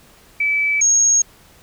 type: tone pair in turn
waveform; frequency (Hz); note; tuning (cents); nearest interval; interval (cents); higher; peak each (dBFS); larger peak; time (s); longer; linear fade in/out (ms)
sine; 2304 / 6554; D7 / G#8; -34 / -24; octave + tritone; 1810; second; -15 / -11; second; 0.4-0.81 / 0.81-1.22; neither; 5
effects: pink hiss -49 dBFS RMS until 1.62 s